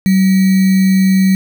sine tone with sample-and-hold, 190 Hz, F#3, 46 cents sharp, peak -7 dBFS, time 0.06-1.35 s, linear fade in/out 0 ms, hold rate 2100 Hz, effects none

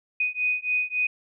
sine beating tone pair, 2489 / 2492.6 Hz, D#7 / D#7, 0 / +2 cents, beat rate 3.6 Hz, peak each -26 dBFS, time 0.2-1.07 s, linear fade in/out 5 ms, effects none

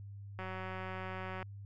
click train, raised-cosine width 0.5 ms, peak -28 dBFS, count 195, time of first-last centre 0.39-1.427 s, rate 187 Hz, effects added 100 Hz sine -45 dBFS peak until 1.65 s

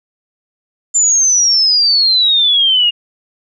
sine exponential sweep, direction down, 7230 to 2823 Hz, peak -8 dBFS, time 0.94-2.91 s, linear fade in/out 20 ms, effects none

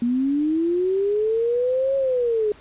sine linear two-way sweep, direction up then down, 233.5 to 549 to 412.8 Hz, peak -18 dBFS, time 0.02-2.52 s, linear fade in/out 2 ms, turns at 1.96 s, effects pink hiss -49 dBFS RMS until 2.6 s + resampled to 8000 Hz

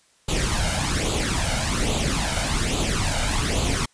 pink noise with flanger, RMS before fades -23 dBFS, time 0.28-3.86 s, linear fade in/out 10 ms, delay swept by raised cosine 0.27 to 1.37 ms, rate 1.2 Hz, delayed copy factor +0.65, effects white hiss -60 dBFS RMS until 3.93 s + resampled to 22050 Hz

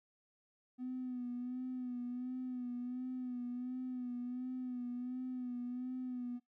triangle tone with vibrato, 249.7 Hz, B3, 19 cents sharp, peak -35 dBFS, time 0.78-6.4 s, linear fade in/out 50 ms, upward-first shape sine, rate 1.4 Hz, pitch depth 41 cents each way, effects noise-tail reverb RT60 0.2 s tail -26 dB re dry + tanh soft clip ceiling -36 dBFS

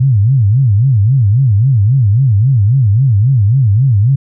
sine tone with vibrato, 116.54 Hz, A#2, in tune, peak -6 dBFS, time 0-4.16 s, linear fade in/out 10 ms, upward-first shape sine, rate 3.7 Hz, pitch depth 300 cents each way, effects none

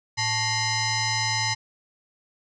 sine tone with frequency modulation, 2093 Hz, C7, in tune, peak -22 dBFS, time 0.17-1.55 s, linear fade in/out 20 ms, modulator 991 Hz, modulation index 4.1, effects none

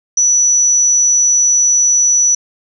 sine tone, 5920 Hz, F#8, in tune, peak -8 dBFS, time 0.17-2.35 s, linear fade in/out 5 ms, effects none

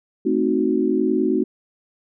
sine chord, A diminished seventh, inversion none, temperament equal, 220 / 261.6 / 311.1 / 370 Hz, A3 / C4 / Eb4 / Gb4, 0 / 0 / 0 / 0 cents, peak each -24 / -22 / -22 / -21 dBFS, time 0.25-1.44 s, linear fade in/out 10 ms, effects none

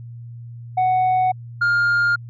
sine tone pair in turn, 742 / 1409.6 Hz, F#5 / F6, +5 / +16 cents, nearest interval major seventh, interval 1111 cents, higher second, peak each -12 dBFS, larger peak neither, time 0.77-1.32 / 1.61-2.16 s, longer neither, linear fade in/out 10 ms, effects tanh soft clip ceiling -14 dBFS + added 118 Hz sine -33 dBFS peak until 2.29 s

